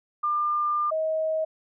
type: tone pair in turn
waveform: sine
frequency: 1199 / 633.5 Hz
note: D6 / D#5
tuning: +36 / +31 cents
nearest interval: major seventh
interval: 1105 cents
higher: first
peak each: -22 / -23 dBFS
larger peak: first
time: 0.23-0.91 / 0.91-1.45 s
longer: first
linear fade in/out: 10 ms
effects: none